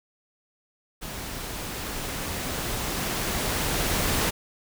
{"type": "noise with level ramp", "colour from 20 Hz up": "pink", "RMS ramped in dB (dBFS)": [-36, -24], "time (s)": [1.01, 4.31], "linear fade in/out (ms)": 20, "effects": []}